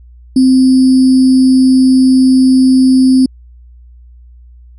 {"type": "tone with sample-and-hold", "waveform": "sine", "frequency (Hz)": 259.8, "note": "C4", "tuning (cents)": -12, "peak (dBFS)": -4, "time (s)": [0.36, 3.26], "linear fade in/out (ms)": 5, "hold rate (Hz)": 4900, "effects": ["added 60 Hz sine -35 dBFS peak until 4.78 s", "resampled to 24000 Hz"]}